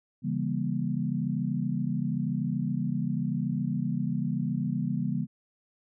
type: chord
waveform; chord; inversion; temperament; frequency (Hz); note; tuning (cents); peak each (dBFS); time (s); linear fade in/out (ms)
sine; C# diminished seventh; none; just; 138.59 / 166.31 / 199.57 / 239.5; C#3 / E3 / G3 / Bb3; 0 / +16 / +31 / +47; -32; 0.22-5.27; 50
effects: none